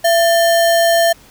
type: tone with sample-and-hold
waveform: sine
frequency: 673 Hz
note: E5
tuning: 36 cents sharp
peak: -9 dBFS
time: 0.04-1.13 s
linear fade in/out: 10 ms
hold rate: 2450 Hz
effects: pink hiss -45 dBFS RMS until 1.3 s